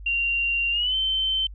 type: tone with pitch glide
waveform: sine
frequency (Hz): 2767 to 3088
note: F7 to G7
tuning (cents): -17 to -27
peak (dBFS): -21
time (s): 0.06-1.47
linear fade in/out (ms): 5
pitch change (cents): +190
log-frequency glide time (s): 0.71-0.95
effects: added 50 Hz sine -37 dBFS peak until 1.54 s